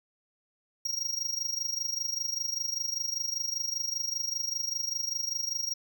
square tone with amplitude modulation, 5620 Hz, F8, 10 cents sharp, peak -27 dBFS, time 0.85-5.74 s, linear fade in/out 5 ms, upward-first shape sine, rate 25.1 Hz, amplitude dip 80%, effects none

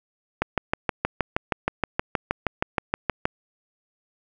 click train, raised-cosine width 0.5 ms, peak -6 dBFS, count 19, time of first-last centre 0.42-3.255 s, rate 6.35 Hz, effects none

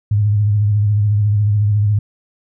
sine tone with vibrato, 104.1 Hz, G#2, 5 cents sharp, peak -11 dBFS, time 0.11-1.99 s, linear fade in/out 5 ms, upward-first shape triangle, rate 14 Hz, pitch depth 61 cents each way, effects none

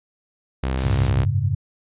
sawtooth tone with vibrato, 65.41 Hz, C2, in tune, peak -17 dBFS, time 0.63-1.25 s, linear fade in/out 5 ms, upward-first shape sine, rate 6.7 Hz, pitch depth 11 cents each way
white high-pass noise, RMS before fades -35 dBFS, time 0.78-1.1 s, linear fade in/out 2 ms, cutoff 190 Hz, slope 48 dB/octave
sine chord, F# suspended second, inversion none, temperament equal with one note detuned, 92.5 / 103.83 / 136.6 Hz, F#2 / G#2 / C#3, 0 / 0 / -25 cents, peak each -23 / -21 / -23 dBFS, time 0.84-1.55 s, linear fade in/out 10 ms
effects resampled to 8000 Hz

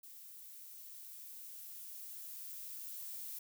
violet noise with level ramp, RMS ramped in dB -54 to -45 dBFS, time 0.03-3.39 s, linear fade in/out 5 ms, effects none

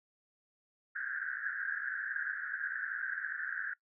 white band-pass noise, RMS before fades -38 dBFS, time 0.95-3.74 s, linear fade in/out 10 ms, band 1500 to 1700 Hz, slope 96 dB/octave, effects noise-tail reverb RT60 0.1 s tail -21 dB re dry

